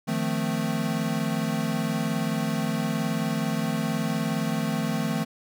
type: chord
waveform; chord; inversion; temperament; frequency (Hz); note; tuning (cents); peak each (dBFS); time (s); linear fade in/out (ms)
square; F dominant seventh; third; equal with one note detuned; 155.56 / 174.61 / 220 / 257.7; Eb3 / F3 / A3 / C4; 0 / 0 / 0 / -26; -31 / -32 / -29 / -33; 0.07-5.25; 20
effects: none